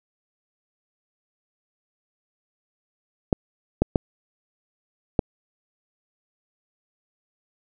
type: clicks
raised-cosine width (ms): 2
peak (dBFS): -4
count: 4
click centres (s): 3.328 / 3.82 / 3.958 / 5.192
effects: none